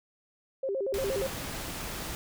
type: tone with vibrato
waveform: sine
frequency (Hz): 460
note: A#4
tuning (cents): -23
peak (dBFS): -28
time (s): 0.63-1.27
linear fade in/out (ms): 5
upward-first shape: square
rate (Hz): 8.5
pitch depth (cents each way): 260
type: noise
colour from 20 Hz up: pink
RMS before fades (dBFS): -37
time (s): 0.94-2.15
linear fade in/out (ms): 0
effects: none